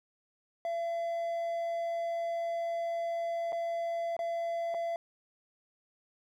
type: tone with dropouts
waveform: triangle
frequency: 676 Hz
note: E5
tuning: 43 cents sharp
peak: -29 dBFS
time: 0.65-4.96 s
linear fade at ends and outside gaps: 1 ms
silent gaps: 3.522-3.528 / 4.166-4.191 / 4.742-4.746 s
effects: none